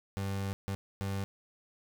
30% pulse tone bursts at uneven times, 98 Hz, G2, in tune, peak -30 dBFS, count 3, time 0.17-0.53 / 0.68-0.75 / 1.01-1.24 s, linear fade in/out 0 ms, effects none

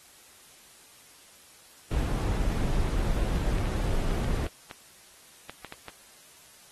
brown noise, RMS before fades -27 dBFS, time 1.91-4.47 s, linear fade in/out 5 ms
clicks, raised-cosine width 0.3 ms, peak -23 dBFS, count 11, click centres 3.36 / 3.584 / 3.657 / 4.11 / 4.245 / 4.466 / 4.712 / 5.496 / 5.647 / 5.724 / 5.883 s
effects white hiss -54 dBFS RMS until 6.71 s + AAC 32 kbps

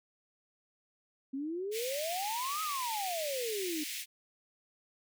sine exponential two-way sweep, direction up then down, 261.6 to 1289 to 292.7 Hz, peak -34 dBFS, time 1.33-3.84 s, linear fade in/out 10 ms, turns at 2.62 s
pink high-pass noise, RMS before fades -40 dBFS, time 1.71-4.06 s, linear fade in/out 50 ms, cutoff 2000 Hz, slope 48 dB/octave
effects none

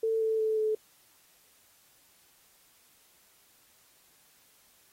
sine tone with pitch steps, 446.6 / 442 / 437.4 / 432.9 Hz, A4 / A4 / A4 / A4, +26 / +8 / -10 / -28 cents, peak -25 dBFS, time 0.03-0.75 s, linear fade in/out 5 ms, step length 180 ms, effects white hiss -63 dBFS RMS until 4.92 s + AAC 48 kbps

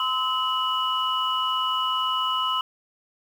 sine tone cluster, 1029 / 1291 / 2943 Hz, C6 / E6 / F#7, -29 / -37 / -10 cents, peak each -26 dBFS, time 0-2.61 s, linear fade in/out 2 ms, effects tanh soft clip ceiling -12 dBFS + 8-bit

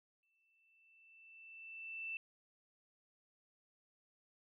sine tone with exponential growth, 2662 Hz, E7, 16 cents sharp, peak -39 dBFS, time 0.23-2.17 s, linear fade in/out 1 ms, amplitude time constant 420 ms, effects none

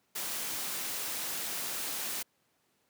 white noise, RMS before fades -36 dBFS, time 0.15-2.23 s, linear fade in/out 10 ms, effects pink hiss -73 dBFS RMS until 2.89 s + high-pass 150 Hz 12 dB/octave

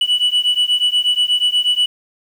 sine beating tone pair, 2951 / 2959.3 Hz, F#7 / F#7, -5 / 0 cents, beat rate 8.3 Hz, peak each -14 dBFS, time 0.01-1.86 s, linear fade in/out 5 ms, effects tanh soft clip ceiling -10 dBFS + 7-bit

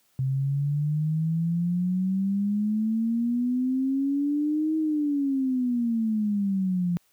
sine exponential two-way sweep, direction up then down, 130.81 to 317.2 to 172 Hz, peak -22 dBFS, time 0.19-6.97 s, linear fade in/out 0 ms, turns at 4.77 s, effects white hiss -66 dBFS RMS until 7.12 s + high-pass 80 Hz 12 dB/octave

